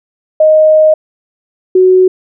sine tone pair in turn, 622.3 / 371 Hz, D#5 / F#4, 0 / +5 cents, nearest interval major sixth, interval 895 cents, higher first, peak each -3 dBFS, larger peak neither, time 0.4-0.94 / 1.75-2.08 s, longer first, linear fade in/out 5 ms, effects none

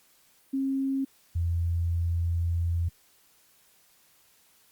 sine tone pair in turn, 269.9 / 85.01 Hz, C#4 / F2, -46 / -46 cents, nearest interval octave + minor sixth, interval 2000 cents, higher first, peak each -25 / -24 dBFS, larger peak second, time 0.53-1.05 / 1.35-2.89 s, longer second, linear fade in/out 10 ms, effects white hiss -62 dBFS RMS until 4.71 s + Opus 48 kbps

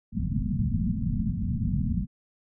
white low-pass noise, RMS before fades -27 dBFS, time 0.12-2.07 s, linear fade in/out 50 ms, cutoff 240 Hz, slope 96 dB/octave, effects none

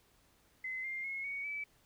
sine tone with pitch steps, 2046 / 2107 / 2170 / 2235 / 2302 Hz, C7 / C7 / C#7 / C#7 / D7, -39 / +12 / -37 / +14 / -35 cents, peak -37 dBFS, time 0.64-1.64 s, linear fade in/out 5 ms, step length 200 ms, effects pink hiss -69 dBFS RMS until 1.85 s

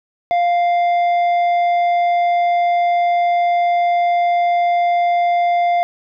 sine tone with tanh clipping, 698.5 Hz, F5, in tune, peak -14 dBFS, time 0.31-5.83 s, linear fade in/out 0 ms, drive 7 dB, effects none

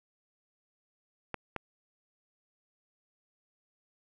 clicks, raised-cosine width 0.5 ms, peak -19 dBFS, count 2, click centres 1.343 / 1.563 s, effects none

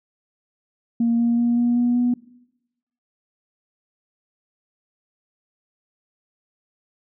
sine tone with pitch steps, 233.2 / 235.4 / 237.6 / 239.8 / 242 / 244.2 Hz, A#3 / A#3 / A#3 / A#3 / B3 / B3, +1 / +17 / +33 / +49 / -35 / -19 cents, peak -15 dBFS, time 1-2.14 s, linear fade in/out 5 ms, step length 190 ms, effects noise-tail reverb RT60 0.9 s tail -21 dB re dry + tanh soft clip ceiling -12 dBFS

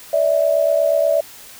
sine tone pair together, 579.7 / 648 Hz, D5 / E5, -23 / -30 cents, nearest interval major second, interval 193 cents, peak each -16 dBFS, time 0.13-1.21 s, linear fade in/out 5 ms, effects white hiss -40 dBFS RMS until 1.59 s

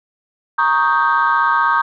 sine chord, Eb dominant seventh, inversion second, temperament equal, 932.3 / 1108.7 / 1244.5 / 1568 Hz, Bb5 / Db6 / Eb6 / G6, 0 / 0 / 0 / 0 cents, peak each -17 dBFS, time 0.58-1.82 s, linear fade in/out 10 ms, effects tanh soft clip ceiling -5 dBFS

